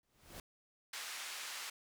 pink noise with exponential growth, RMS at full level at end -46 dBFS, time 0.03-0.4 s, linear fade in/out 2 ms, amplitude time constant 80 ms
pink band-pass noise, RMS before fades -45 dBFS, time 0.93-1.7 s, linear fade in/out 5 ms, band 1400 to 9800 Hz, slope 12 dB/octave
effects none

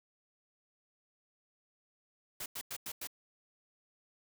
white noise bursts, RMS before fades -41 dBFS, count 5, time 2.4-3.072 s, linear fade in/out 5 ms, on 60 ms, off 93 ms, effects none

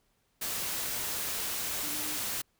sine tone in noise, 300 Hz, D4, 37 cents sharp, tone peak -44 dBFS, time 1.83-2.18 s, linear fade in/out 10 ms, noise white, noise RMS -34 dBFS, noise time 0.41-2.42 s, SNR -13 dB, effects pink hiss -73 dBFS RMS until 2.59 s

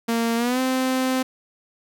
sawtooth tone with pitch glide, 230.8 to 259.1 Hz, A#3 to C4, -17 to -17 cents, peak -16 dBFS, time 0.08-1.23 s, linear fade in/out 10 ms, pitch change +200 cents, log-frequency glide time 0.36-0.6 s, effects none

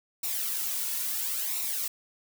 blue noise with flanger, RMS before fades -31 dBFS, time 0.23-1.88 s, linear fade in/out 5 ms, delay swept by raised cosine 0.62 to 2.52 ms, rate 0.74 Hz, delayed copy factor -0.6, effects none

